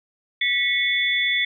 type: tone cluster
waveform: sine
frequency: 1950 / 2199 / 3465 Hz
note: B6 / C#7 / A7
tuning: -23 / -14 / -27 cents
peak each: -23 dBFS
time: 0.41-1.45 s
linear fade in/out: 5 ms
effects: none